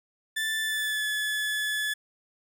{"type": "tone with pitch glide", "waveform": "30% pulse", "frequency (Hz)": [1761, 1717.8], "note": ["A6", "A6"], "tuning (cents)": [1, -42], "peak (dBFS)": -24, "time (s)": [0.36, 1.94], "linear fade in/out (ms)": 10, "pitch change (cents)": -43, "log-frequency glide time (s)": [0.62, 1.06], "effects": []}